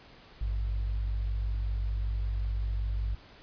sine tone pair together, 52.74 / 98 Hz, G#1 / G2, +27 / 0 cents, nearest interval major seventh, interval 1073 cents, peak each -28 / -39 dBFS, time 0.41-3.15 s, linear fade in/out 5 ms, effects pink hiss -54 dBFS RMS until 3.42 s + resampled to 11025 Hz

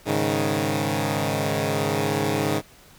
10% pulse chord, Ab suspended fourth, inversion none, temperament equal, 103.83 / 138.59 / 155.56 Hz, Ab2 / Db3 / Eb3, 0 / 0 / 0 cents, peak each -18 dBFS, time 0.05-2.62 s, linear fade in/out 50 ms, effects pink hiss -51 dBFS RMS until 2.98 s

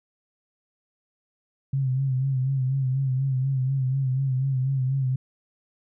sine tone with vibrato, 132.6 Hz, C3, 23 cents sharp, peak -21 dBFS, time 1.73-5.16 s, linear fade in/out 5 ms, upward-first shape sine, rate 4.1 Hz, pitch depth 60 cents each way, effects none

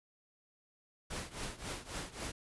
pink noise with tremolo, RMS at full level -39 dBFS, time 1.1-2.32 s, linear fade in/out 10 ms, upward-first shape triangle, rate 3.7 Hz, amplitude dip 90%, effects resampled to 24000 Hz

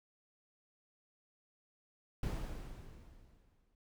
brown noise with exponential decay, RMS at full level -35 dBFS, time 2.23-3.75 s, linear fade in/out 2 ms, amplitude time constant 330 ms, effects none

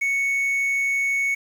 triangle tone with quantisation, 2217 Hz, C#7, in tune, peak -18 dBFS, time 0.01-1.35 s, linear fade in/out 10 ms, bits 8, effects none

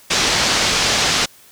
white low-pass noise, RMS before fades -17 dBFS, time 0.1-1.26 s, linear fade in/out 10 ms, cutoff 6200 Hz, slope 24 dB/octave, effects white hiss -47 dBFS RMS until 1.51 s

